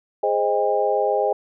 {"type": "chord", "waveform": "sine", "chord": "Ab major seventh", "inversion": "none", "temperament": "equal with one note detuned", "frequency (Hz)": [415.3, 523.3, 622.3, 804.2], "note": ["Ab4", "C5", "Eb5", "G5"], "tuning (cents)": [0, 0, 0, 44], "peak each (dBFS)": -23, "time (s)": [0.23, 1.33], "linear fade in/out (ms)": 5, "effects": []}